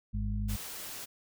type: harmonic tone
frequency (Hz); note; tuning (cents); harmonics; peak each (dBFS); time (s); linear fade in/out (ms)
51.91; G#1; 0; 1 / 2 / 4; -32 / -35 / -38; 0.13-0.57; 20
type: noise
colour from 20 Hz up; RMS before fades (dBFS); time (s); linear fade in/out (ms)
white; -42; 0.48-1.06; 20
effects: none